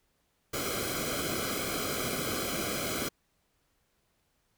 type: noise with comb filter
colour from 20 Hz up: pink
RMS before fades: -33 dBFS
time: 0.53-3.09 s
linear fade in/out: 10 ms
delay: 1.1 ms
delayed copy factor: -0.95
effects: pink hiss -74 dBFS RMS until 4.57 s